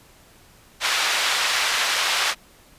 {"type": "band-pass noise", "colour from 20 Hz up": "white", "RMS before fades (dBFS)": -22, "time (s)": [0.8, 2.35], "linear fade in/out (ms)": 50, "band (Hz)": [840, 3900], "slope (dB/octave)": 12, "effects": ["pink hiss -52 dBFS RMS until 2.78 s", "resampled to 32000 Hz"]}